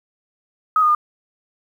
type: tone with pitch steps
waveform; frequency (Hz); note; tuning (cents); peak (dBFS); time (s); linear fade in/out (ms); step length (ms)
sine; 1265 / 1226 / 1212; D#6 / D#6 / D#6; +28 / -26 / -46; -12; 0.76-0.949; 2; 63
effects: 8-bit